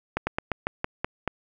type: slowing click train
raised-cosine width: 0.5 ms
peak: -10 dBFS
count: 8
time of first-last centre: 0.17-1.277 s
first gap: 100 ms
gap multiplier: 1.15
effects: none